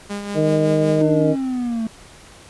sawtooth tone with tremolo, 203.1 Hz, G#3, 38 cents flat, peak -20 dBFS, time 0.09-1.03 s, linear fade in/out 20 ms, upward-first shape sine, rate 5.3 Hz, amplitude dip 45%
harmonic tone, 155.1 Hz, D#3, 5 cents flat, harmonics 1 / 2 / 3 / 4, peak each -20 / -20 / -20 / -20 dBFS, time 0.34-1.36 s, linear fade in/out 50 ms
triangle linear sweep, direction down, 305.8 to 220 Hz, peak -18 dBFS, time 1.01-1.87 s, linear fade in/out 2 ms
effects pink hiss -44 dBFS RMS until 2.49 s + resampled to 24000 Hz

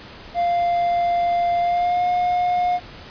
triangle tone with pitch glide, 696 to 715.2 Hz, F5 to F5, -6 to +41 cents, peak -15 dBFS, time 0.34-2.8 s, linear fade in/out 50 ms, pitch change +47 cents, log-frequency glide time 1.6-2.04 s, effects pink hiss -40 dBFS RMS until 3.1 s + resampled to 11025 Hz

